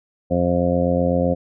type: harmonic tone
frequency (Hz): 87.9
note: F2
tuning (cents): +12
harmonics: 1 / 2 / 3 / 4 / 5 / 6 / 7 / 8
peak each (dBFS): -25 / -22 / -23 / -32 / -30 / -20 / -28 / -29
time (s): 0.3-1.35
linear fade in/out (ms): 20
effects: none